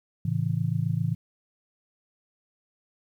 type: chord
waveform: sine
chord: A major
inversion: none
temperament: just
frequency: 110 / 137.5 / 165 Hz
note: A2 / C#3 / E3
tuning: 0 / -14 / +2 cents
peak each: -28 dBFS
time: 0.25-1.15 s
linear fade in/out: 5 ms
effects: 10-bit